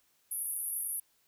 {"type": "band-pass noise", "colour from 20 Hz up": "white", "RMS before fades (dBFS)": -36, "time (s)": [0.31, 1], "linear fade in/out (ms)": 5, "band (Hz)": [9900, 12000], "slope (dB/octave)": 96, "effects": ["white hiss -71 dBFS RMS until 1.27 s"]}